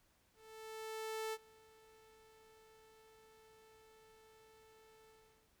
sawtooth tone with ADSR envelope, 440 Hz, A4, in tune, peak -35 dBFS, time 0.34-5.53 s, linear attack 990 ms, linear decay 46 ms, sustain -24 dB, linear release 440 ms, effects pink hiss -74 dBFS RMS until 5.6 s

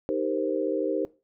sine chord, C minor seventh, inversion first, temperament equal, 311.1 / 392 / 466.2 / 523.3 Hz, Eb4 / G4 / Bb4 / C5, 0 / 0 / 0 / 0 cents, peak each -30 dBFS, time 0.09-1.05 s, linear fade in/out 0 ms, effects noise-tail reverb RT60 0.3 s tail -20 dB re dry

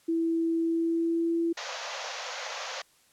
sine tone with pitch glide, 330 to 335 Hz, E4 to E4, +2 to +28 cents, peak -24 dBFS, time 0.08-1.53 s, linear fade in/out 10 ms, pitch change +26 cents, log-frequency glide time 0.59-1.41 s
pink band-pass noise, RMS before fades -37 dBFS, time 1.57-2.82 s, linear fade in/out 5 ms, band 490 to 6800 Hz, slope 96 dB/octave
effects white hiss -63 dBFS RMS until 3.12 s + low-pass 11000 Hz 12 dB/octave

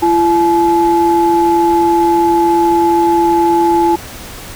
sine tone pair together, 339.7 / 856 Hz, F4 / A5, -48 / -48 cents, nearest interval octave + major third, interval 1600 cents, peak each -10 dBFS, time 0.02-3.96 s, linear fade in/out 10 ms, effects tanh soft clip ceiling -1 dBFS + pink hiss -30 dBFS RMS until 4.55 s

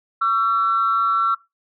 sine tone pair together, 1134.4 / 1349 Hz, C#6 / E6, +40 / +40 cents, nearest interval minor third, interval 300 cents, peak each -21 / -16 dBFS, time 0.21-1.35 s, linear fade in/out 10 ms, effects noise-tail reverb RT60 0.2 s tail -19 dB re dry + tanh soft clip ceiling -10 dBFS

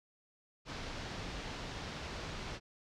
pink low-pass noise, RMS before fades -43 dBFS, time 0.65-2.6 s, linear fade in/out 50 ms, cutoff 5600 Hz, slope 24 dB/octave, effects none

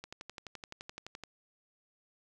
click train, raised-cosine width 0.2 ms, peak -26 dBFS, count 15, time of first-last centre 0.04-1.237 s, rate 11.7 Hz, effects none

